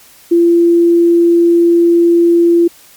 sine tone, 341.2 Hz, F4, 40 cents flat, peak -5 dBFS, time 0.31-2.68 s, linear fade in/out 10 ms, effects white hiss -42 dBFS RMS until 2.96 s + MP3 96 kbps

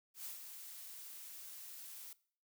blue noise with ADSR envelope, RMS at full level -45 dBFS, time 0.14-2.13 s, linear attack 110 ms, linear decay 120 ms, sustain -6 dB, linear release 3 ms, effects noise-tail reverb RT60 0.5 s tail -20 dB re dry

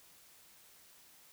silence, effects white hiss -61 dBFS RMS until 1.32 s

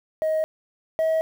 sine tone pair in turn, 629 / 641.1 Hz, D#5 / E5, +19 / -48 cents, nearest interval unison, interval 33 cents, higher second, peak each -18 / -16 dBFS, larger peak second, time 0.22-0.44 / 0.99-1.21 s, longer neither, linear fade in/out 0 ms, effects tanh soft clip ceiling -18 dBFS + 8-bit

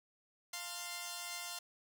5% pulse chord, F major, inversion none, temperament equal with one note detuned, 698.5 / 897.5 / 1046.5 Hz, F5 / A5 / C6, 0 / +34 / 0 cents, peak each -33 / -39 / -34 dBFS, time 0.53-1.59 s, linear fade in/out 5 ms, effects none

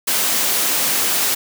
white high-pass noise, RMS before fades -18 dBFS, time 0.07-1.35 s, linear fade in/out 10 ms, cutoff 180 Hz, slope 12 dB/octave, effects none

